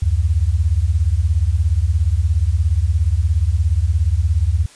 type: beating tone pair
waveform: sine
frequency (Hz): 72.2 / 89.2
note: D2 / F2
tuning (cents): -29 / +37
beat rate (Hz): 17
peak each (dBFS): -16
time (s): 0.02-4.66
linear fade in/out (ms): 5
effects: white hiss -45 dBFS RMS until 4.75 s + resampled to 22050 Hz